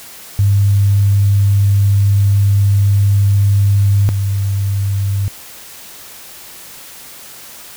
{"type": "tone pair in turn", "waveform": "sine", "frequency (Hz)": [100.2, 99.11], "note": ["G2", "G2"], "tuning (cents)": [38, 20], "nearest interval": "unison", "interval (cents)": 18, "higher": "first", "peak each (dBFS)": [-8, -13], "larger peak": "first", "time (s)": [[0.39, 4.09], [4.09, 5.28]], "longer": "first", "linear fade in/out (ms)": 0, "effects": ["white hiss -35 dBFS RMS until 7.76 s"]}